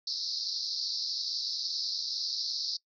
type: band-pass noise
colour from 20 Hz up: pink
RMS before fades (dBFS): -34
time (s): 0.07-2.77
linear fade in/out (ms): 5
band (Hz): 4100 to 5400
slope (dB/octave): 96
effects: noise-tail reverb RT60 0.1 s tail -22 dB re dry